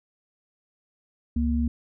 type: tone pair together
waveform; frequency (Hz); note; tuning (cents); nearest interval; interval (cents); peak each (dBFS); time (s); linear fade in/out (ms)
sine; 70.27 / 235.9; C#2 / A#3; +24 / +21; octave + major sixth; 2097; -24; 1.36-1.68; 5
effects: none